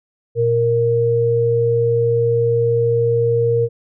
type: tone pair together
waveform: sine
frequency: 118.23 / 466.8 Hz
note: A#2 / A#4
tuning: +25 / +2 cents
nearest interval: 2 octaves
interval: 2377 cents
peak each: -19 / -14 dBFS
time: 0.35-3.69 s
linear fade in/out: 50 ms
effects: none